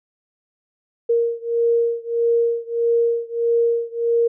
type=beating tone pair; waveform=sine; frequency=466.2 / 467.8 Hz; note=A#4 / A#4; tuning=0 / +6 cents; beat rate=1.6 Hz; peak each=-19 / -20 dBFS; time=1.09-4.28 s; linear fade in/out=10 ms; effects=none